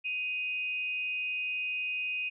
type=tone pair together; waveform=sine; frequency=2504 / 2794 Hz; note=D#7 / F7; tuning=+10 / 0 cents; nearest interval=major second; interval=190 cents; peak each=-31 / -40 dBFS; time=0.04-2.3 s; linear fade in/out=20 ms; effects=none